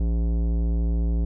sine tone with tanh clipping, 56.9 Hz, A#1, 41 cents flat, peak -22 dBFS, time 0-1.25 s, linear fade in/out 5 ms, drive 15 dB, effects none

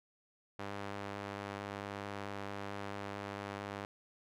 sawtooth tone with band-pass filter, 100.5 Hz, G2, 44 cents sharp, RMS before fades -43 dBFS, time 0.59-3.85 s, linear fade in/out 0 ms, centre 1100 Hz, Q 0.52, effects none

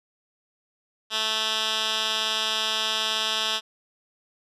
10% pulse tone with band-pass filter, 218.9 Hz, A3, 9 cents flat, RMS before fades -26 dBFS, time 1.1-3.61 s, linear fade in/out 50 ms, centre 3600 Hz, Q 1.9, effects resampled to 32000 Hz

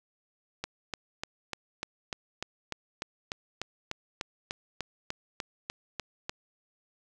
click train, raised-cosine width 0.2 ms, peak -16 dBFS, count 20, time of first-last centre 0.64-6.295 s, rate 3.36 Hz, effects none

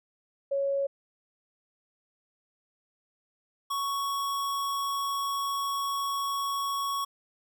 sine / square tone pair in turn, 554.4 / 1112.6 Hz, C#5 / C#6, 0 / +6 cents, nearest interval octave, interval 1206 cents, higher second, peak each -25 / -29 dBFS, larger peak first, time 0.51-0.87 / 3.7-7.05 s, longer second, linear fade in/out 10 ms, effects none

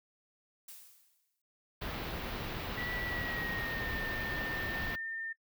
blue noise with exponential decay, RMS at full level -47 dBFS, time 0.68-1.42 s, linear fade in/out 5 ms, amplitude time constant 160 ms
pink band-stop noise, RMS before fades -39 dBFS, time 1.81-4.96 s, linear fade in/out 10 ms, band 4200 to 16000 Hz, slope 24 dB/octave
sine tone with pitch glide, 1949 to 1808 Hz, B6 to A6, -23 to +47 cents, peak -37 dBFS, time 2.77-5.33 s, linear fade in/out 10 ms, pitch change -130 cents, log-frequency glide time 3.07-3.94 s
effects noise-tail reverb RT60 0.1 s tail -21 dB re dry

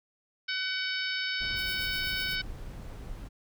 harmonic tone, 753 Hz, F#5, 30 cents sharp, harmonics 2 / 3 / 4 / 5 / 6 / 7, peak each -34 / -36 / -37 / -38 / -39 / -39 dBFS, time 0.48-2.42 s, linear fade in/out 10 ms
brown noise, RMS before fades -41 dBFS, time 1.4-3.29 s, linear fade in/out 20 ms
violet noise with tremolo, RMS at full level -42 dBFS, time 1.55-2.37 s, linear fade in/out 50 ms, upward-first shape sine, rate 8 Hz, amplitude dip 60%
effects none

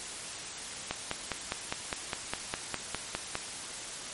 click train, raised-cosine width 0.3 ms, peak -14 dBFS, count 13, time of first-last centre 0.91-3.354 s, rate 4.91 Hz, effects white hiss -40 dBFS RMS until 4.13 s + MP3 48 kbps

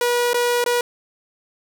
sawtooth tone with dropouts, 483.4 Hz, B4, 37 cents flat, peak -13 dBFS, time 0.01-0.81 s, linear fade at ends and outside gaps 2 ms, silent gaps 0.333-0.343 / 0.641-0.661 s, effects none

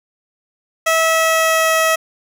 15% pulse tone with pitch glide, 649 to 644.1 Hz, E5 to E5, -27 to -40 cents, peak -6 dBFS, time 0.86-1.96 s, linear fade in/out 10 ms, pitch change -13 cents, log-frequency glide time 1.01-1.74 s, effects none

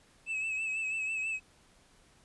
triangle tone with vibrato, 2601 Hz, E7, 24 cents flat, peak -30 dBFS, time 0.26-1.4 s, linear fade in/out 50 ms, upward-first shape sine, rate 6.1 Hz, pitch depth 41 cents each way, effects pink hiss -63 dBFS RMS until 2.24 s + resampled to 24000 Hz

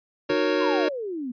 square chord, D# minor seventh, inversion none, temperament equal with one note detuned, 307 / 370 / 466.2 / 554.4 Hz, D#4 / F#4 / A#4 / C#5, -23 / 0 / 0 / 0 cents, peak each -27 dBFS, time 0.29-0.89 s, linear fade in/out 10 ms
triangle tone with exponential decay, 146.83 Hz, D3, in tune, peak -33 dBFS, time 0.3-0.42 s, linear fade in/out 0 ms, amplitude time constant 24 ms
sine exponential sweep, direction down, 1092 to 234.4 Hz, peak -28 dBFS, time 0.6-1.32 s, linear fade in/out 10 ms
effects resampled to 11025 Hz

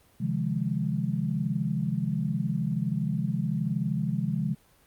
sine chord, F minor seventh, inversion second, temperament equal with one note detuned, 134.26 / 155.56 / 174.61 / 207.7 Hz, C3 / Eb3 / F3 / Ab3, +45 / 0 / 0 / 0 cents, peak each -31 dBFS, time 0.2-4.55 s, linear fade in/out 10 ms, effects pink hiss -61 dBFS RMS until 4.86 s + Opus 32 kbps

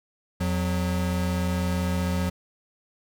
square tone pair together, 85.6 / 181.38 Hz, F2 / F#3, -34 / -34 cents, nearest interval octave + minor second, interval 1300 cents, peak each -27 dBFS, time 0.4-2.3 s, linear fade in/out 10 ms, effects none

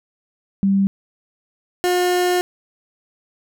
sine / 30% pulse tone pair in turn, 196 / 358.6 Hz, G3 / F4, 0 / +46 cents, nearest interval minor seventh, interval 1046 cents, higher second, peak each -13 dBFS, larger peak neither, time 0.63-0.87 / 1.84-2.41 s, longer second, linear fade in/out 0 ms, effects none

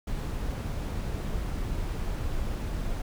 brown noise, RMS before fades -31 dBFS, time 0.07-3.02 s, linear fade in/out 5 ms, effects none

